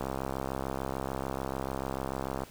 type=click train; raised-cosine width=1 ms; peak=-19 dBFS; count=163; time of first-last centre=0.01-2.435 s; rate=66.8 Hz; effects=pink hiss -52 dBFS RMS until 2.5 s